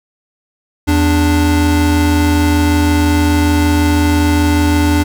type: tone pair together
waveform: square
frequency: 82.41 / 293.7 Hz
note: E2 / D4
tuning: 0 / 0 cents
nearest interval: octave + minor seventh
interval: 2200 cents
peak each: -13 dBFS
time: 0.87-5.04 s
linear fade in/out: 20 ms
effects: none